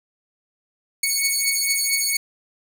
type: beating tone pair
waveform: 10% pulse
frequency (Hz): 2217 / 2221.4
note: C#7 / C#7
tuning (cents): 0 / +3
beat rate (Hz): 4.4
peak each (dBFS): -13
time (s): 1.03-2.17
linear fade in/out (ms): 5
effects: none